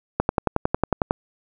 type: click train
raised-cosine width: 1 ms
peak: -4 dBFS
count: 11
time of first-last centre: 0.2-1.109 s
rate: 11 Hz
effects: none